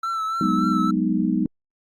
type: tone with vibrato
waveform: triangle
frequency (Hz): 1326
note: E6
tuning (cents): +10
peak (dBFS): -21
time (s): 0.03-0.91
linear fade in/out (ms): 5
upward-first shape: triangle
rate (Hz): 3.5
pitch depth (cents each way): 42
type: chord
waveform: sine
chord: G# minor seventh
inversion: third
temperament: equal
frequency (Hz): 185 / 207.7 / 246.9 / 311.1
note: F#3 / G#3 / B3 / D#4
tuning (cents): 0 / 0 / 0 / 0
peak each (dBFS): -24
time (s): 0.41-1.46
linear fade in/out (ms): 2
effects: Opus 48 kbps